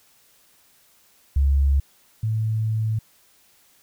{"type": "tone pair in turn", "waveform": "sine", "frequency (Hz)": [69.3, 110.01], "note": ["C#2", "A2"], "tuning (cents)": [0, 0], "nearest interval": "minor sixth", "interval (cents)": 800, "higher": "second", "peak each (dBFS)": [-15, -20], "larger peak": "first", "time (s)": [[1.36, 1.8], [2.23, 2.99]], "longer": "second", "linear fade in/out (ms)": 5, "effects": ["white hiss -58 dBFS RMS until 3.82 s"]}